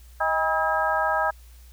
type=tone cluster; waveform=sine; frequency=630 / 805 / 966 / 1279 / 1619 Hz; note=D#5 / G5 / B5 / D#6 / G#6; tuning=+21 / +46 / -39 / +47 / -45 cents; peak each=-27 dBFS; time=0.2-1.31 s; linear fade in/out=10 ms; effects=added 60 Hz sine -45 dBFS peak until 1.72 s + white hiss -57 dBFS RMS until 1.72 s

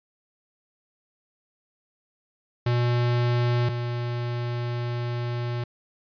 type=tone pair in turn; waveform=square; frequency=120.8 / 120.29 Hz; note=B2 / B2; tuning=-38 / -45 cents; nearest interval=unison; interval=7 cents; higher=first; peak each=-21 / -27 dBFS; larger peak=first; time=2.66-3.69 / 3.69-5.64 s; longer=second; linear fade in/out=5 ms; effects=resampled to 11025 Hz

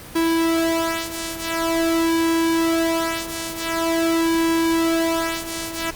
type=tone with flanger; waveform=sawtooth; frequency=329.6 Hz; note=E4; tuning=in tune; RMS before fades=-21 dBFS; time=0.15-5.91 s; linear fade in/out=10 ms; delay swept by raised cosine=1.4 to 3.1 ms; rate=0.46 Hz; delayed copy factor=-0.7; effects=pink hiss -38 dBFS RMS until 5.95 s + Opus 32 kbps

